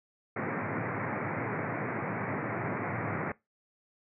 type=band-pass noise; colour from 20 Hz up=pink; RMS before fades=-34 dBFS; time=0.36-3.32 s; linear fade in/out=5 ms; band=100 to 2300 Hz; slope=96 dB/octave; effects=noise-tail reverb RT60 0.2 s tail -20 dB re dry